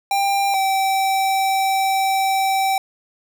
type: tone pair in turn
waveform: square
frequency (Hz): 793 / 773.5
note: G5 / G5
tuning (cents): +20 / -23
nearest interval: unison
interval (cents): 43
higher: first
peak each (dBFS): -17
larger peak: neither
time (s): 0.11-0.54 / 0.54-2.78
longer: second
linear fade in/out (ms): 2
effects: none